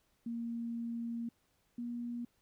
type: tone pair in turn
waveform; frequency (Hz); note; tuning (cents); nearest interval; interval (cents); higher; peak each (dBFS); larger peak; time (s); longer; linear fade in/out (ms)
sine; 233.1 / 238.8; A#3 / A#3; 0 / +42; unison; 42; second; -36 / -37; first; 0.26-1.29 / 1.78-2.25; first; 5
effects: pink hiss -75 dBFS RMS until 2.41 s